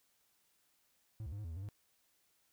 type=tone with pitch steps; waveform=triangle; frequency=109.3 / 71.2 / 100.7 / 106.3 / 83 / 80.2 / 95.5 / 102.7 Hz; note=A2 / C#2 / G2 / G#2 / E2 / E2 / G2 / G#2; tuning=-11 / +47 / +47 / +41 / +12 / -47 / -45 / -19 cents; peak=-39 dBFS; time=1.2-1.688 s; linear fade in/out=0 ms; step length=61 ms; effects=white hiss -75 dBFS RMS until 2.52 s